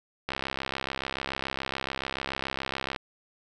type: click train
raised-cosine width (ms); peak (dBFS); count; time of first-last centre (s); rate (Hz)
0.3; -14; 180; 0.29-2.962; 67
effects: none